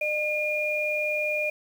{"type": "tone pair together", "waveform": "sine", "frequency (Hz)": [605, 2420], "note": ["D#5", "D#7"], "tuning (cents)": [-49, -49], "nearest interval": "2 octaves", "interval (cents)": 2400, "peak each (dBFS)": [-28, -26], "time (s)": [0.01, 1.5], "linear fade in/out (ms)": 5, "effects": ["8-bit"]}